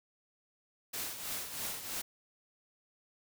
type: noise with tremolo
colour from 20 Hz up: white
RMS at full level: -37 dBFS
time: 0.93-2.02 s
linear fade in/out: 10 ms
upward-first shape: triangle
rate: 3.1 Hz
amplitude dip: 65%
effects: none